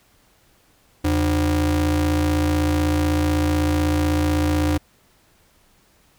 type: ring-modulated tone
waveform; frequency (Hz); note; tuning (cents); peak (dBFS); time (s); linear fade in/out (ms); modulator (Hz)
square; 109.5; A2; -8; -15; 1.04-4.78; 10; 191
effects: pink hiss -58 dBFS RMS until 6.18 s